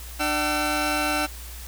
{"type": "tone cluster", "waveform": "20% pulse", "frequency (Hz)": [298.6, 761, 1343], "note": ["D4", "F#5", "E6"], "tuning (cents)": [29, 48, 32], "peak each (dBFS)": -22, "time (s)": [0.19, 1.27], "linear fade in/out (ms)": 20, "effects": ["added 60 Hz sine -37 dBFS peak until 1.67 s", "white hiss -42 dBFS RMS until 1.67 s"]}